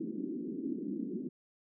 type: band-pass noise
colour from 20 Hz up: white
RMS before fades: -38 dBFS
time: 0-1.29 s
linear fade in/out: 10 ms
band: 200 to 340 Hz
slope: 48 dB/octave
effects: none